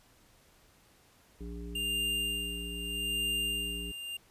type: harmonic tone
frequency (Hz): 58.27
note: A#1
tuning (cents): 0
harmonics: 1 / 3 / 5 / 7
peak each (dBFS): -40 / -45 / -47 / -48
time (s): 1.4-3.92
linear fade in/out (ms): 10
type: tone with tremolo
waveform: square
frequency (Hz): 2800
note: F7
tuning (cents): +4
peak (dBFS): -30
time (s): 1.75-4.17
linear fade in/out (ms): 5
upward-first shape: sine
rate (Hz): 0.8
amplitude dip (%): 70
effects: pink hiss -63 dBFS RMS until 4.3 s + resampled to 32000 Hz